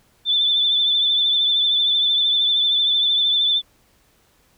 sine tone with vibrato, 3520 Hz, A7, in tune, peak -15 dBFS, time 0.25-3.62 s, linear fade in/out 50 ms, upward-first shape triangle, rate 13 Hz, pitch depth 42 cents each way, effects pink hiss -59 dBFS RMS until 4.57 s

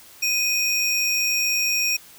square tone pair together, 2489 / 5582 Hz, D#7 / F8, 0 / -2 cents, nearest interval octave + major second, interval 1398 cents, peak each -23 dBFS, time 0.22-1.97 s, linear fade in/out 10 ms, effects white hiss -47 dBFS RMS until 2.18 s

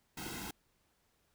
pink noise with comb filter, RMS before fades -43 dBFS, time 0.17-0.51 s, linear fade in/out 5 ms, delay 1.7 ms, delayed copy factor -0.9, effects pink hiss -75 dBFS RMS until 1.34 s

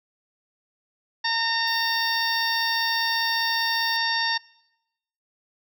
harmonic tone, 915 Hz, A#5, 32 cents flat, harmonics 1 / 2 / 3 / 4 / 5 / 6, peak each -28 / -26 / -36 / -30 / -29 / -31 dBFS, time 1.24-4.38 s, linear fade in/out 10 ms
white high-pass noise, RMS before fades -43 dBFS, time 1.67-3.97 s, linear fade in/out 5 ms, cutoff 11000 Hz, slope 24 dB/octave
effects noise-tail reverb RT60 0.9 s tail -23 dB re dry

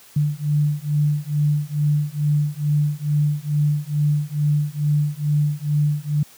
sine beating tone pair, 146.83 / 149.13 Hz, D3 / D3, 0 / +27 cents, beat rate 2.3 Hz, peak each -20 dBFS, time 0.16-6.23 s, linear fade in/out 5 ms, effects white hiss -48 dBFS RMS until 6.37 s + high-pass 80 Hz 12 dB/octave

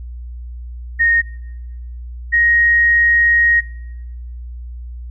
sine tone pair in turn, 1855 / 1876.6 Hz, A#6 / A#6, -9 / +11 cents, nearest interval unison, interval 20 cents, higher second, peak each -10 dBFS, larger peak neither, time 0.99-1.22 / 2.32-3.61 s, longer second, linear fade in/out 20 ms, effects noise-tail reverb RT60 1.0 s tail -23 dB re dry + added 60 Hz sine -27 dBFS peak until 5.1 s

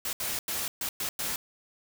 white noise bursts at uneven times, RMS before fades -32 dBFS, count 6, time 0.05-0.13 / 0.2-0.39 / 0.48-0.68 / 0.81-0.89 / 1-1.09 / 1.19-1.36 s, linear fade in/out 2 ms, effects none

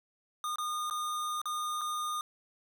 square tone with dropouts, 1221 Hz, D#6, 33 cents flat, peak -33 dBFS, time 0.44-2.21 s, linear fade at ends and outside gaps 1 ms, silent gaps 0.558-0.584 / 0.899-0.909 / 1.416-1.456 / 1.811-1.815 s, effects none

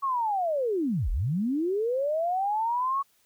sine linear two-way sweep, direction down then up, 1124 to 31.41 to 1124 Hz, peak -24 dBFS, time 0.02-3.03 s, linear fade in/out 20 ms, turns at 1.1 s, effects white hiss -66 dBFS RMS until 3.25 s

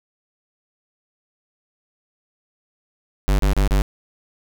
square tone bursts, 49 Hz, G1, in tune, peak -15 dBFS, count 4, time 3.28-3.819 s, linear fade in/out 0 ms, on 110 ms, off 33 ms, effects none

